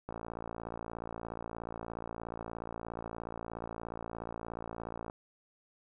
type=click train; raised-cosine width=1 ms; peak=-26 dBFS; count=286; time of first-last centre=0.09-5.099 s; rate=56.9 Hz; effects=none